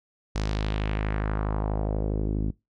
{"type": "tone with low-pass filter sweep", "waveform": "sawtooth", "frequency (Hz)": 52.3, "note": "G#1", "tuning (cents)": 13, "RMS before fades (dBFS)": -27, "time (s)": [0.35, 2.51], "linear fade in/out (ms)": 10, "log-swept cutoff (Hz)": [6000, 260], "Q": 1.8, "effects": ["noise-tail reverb RT60 0.2 s tail -22 dB re dry"]}